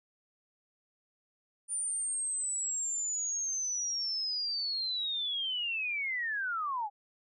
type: linear sweep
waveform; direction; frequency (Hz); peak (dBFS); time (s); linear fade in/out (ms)
sine; down; 9290 to 791; -31; 1.68-6.9; 50
effects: none